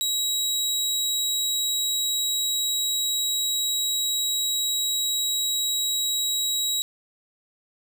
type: tone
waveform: 25% pulse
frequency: 3854 Hz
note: B7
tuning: 43 cents flat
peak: -19 dBFS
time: 0.01-6.82 s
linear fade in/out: 0 ms
effects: none